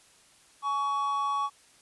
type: tone pair together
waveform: triangle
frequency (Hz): 842 / 1123.9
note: G#5 / C#6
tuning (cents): +24 / +24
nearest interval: perfect fourth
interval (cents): 500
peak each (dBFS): -32 / -25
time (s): 0.62-1.5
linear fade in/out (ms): 50
effects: white hiss -59 dBFS RMS until 1.81 s + resampled to 24000 Hz